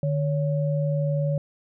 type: tone pair together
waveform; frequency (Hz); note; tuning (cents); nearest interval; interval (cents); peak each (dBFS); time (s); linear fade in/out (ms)
sine; 149.84 / 561; D3 / C#5; +35 / +21; octave + major seventh; 2286; -22 / -28; 0.03-1.38; 2
effects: none